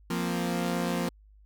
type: chord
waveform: sawtooth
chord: F suspended fourth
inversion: none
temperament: equal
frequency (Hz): 174.61 / 233.1 / 261.6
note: F3 / Bb3 / C4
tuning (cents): 0 / 0 / 0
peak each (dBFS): -26 / -28 / -32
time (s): 0.1-1.09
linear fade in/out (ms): 5
effects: added 51 Hz sine -53 dBFS peak until 1.45 s